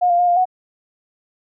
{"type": "tone with pitch steps", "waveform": "sine", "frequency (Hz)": [717, 696, 711, 700, 738], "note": ["F5", "F5", "F5", "F5", "F#5"], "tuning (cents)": [45, -6, 31, 4, -5], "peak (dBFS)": -12, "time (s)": [0.01, 0.455], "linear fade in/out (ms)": 20, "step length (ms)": 89, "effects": []}